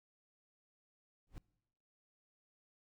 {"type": "noise with exponential growth", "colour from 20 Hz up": "brown", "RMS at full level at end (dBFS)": -43, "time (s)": [1.27, 1.38], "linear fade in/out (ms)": 0, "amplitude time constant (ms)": 23, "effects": ["noise-tail reverb RT60 0.9 s tail -23 dB re dry"]}